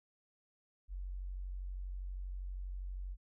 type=tone; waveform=sine; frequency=46.25 Hz; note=F#1; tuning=in tune; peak=-39 dBFS; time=0.88-3.17 s; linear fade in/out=50 ms; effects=none